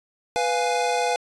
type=chord; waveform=square; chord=F diminished; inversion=second; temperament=equal; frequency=493.9 / 698.5 / 830.6 Hz; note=Cb5 / F5 / Ab5; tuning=0 / 0 / 0 cents; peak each=-26 dBFS; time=0.36-1.16 s; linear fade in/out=0 ms; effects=resampled to 22050 Hz